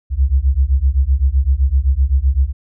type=beating tone pair; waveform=sine; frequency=63.5 / 71.3 Hz; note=B1 / C#2; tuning=+49 / +49 cents; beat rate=7.8 Hz; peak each=-14 / -14 dBFS; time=0.1-2.53 s; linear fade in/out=50 ms; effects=none